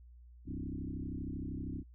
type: tone with frequency modulation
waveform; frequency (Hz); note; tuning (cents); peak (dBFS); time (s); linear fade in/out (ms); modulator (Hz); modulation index
sine; 173.4; F3; -12; -37; 0.45-1.84; 50; 32.8; 4.2
effects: noise-tail reverb RT60 0.1 s tail -24 dB re dry + added 60 Hz sine -53 dBFS peak until 1.94 s